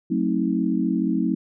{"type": "chord", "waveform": "sine", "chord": "F# diminished seventh", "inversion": "none", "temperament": "just", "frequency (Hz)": [185, 222, 266.4, 319.7], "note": ["F#3", "A3", "C4", "Eb4"], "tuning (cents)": [0, 16, 31, 47], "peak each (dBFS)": -25, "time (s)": [0.1, 1.35], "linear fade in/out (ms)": 10, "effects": []}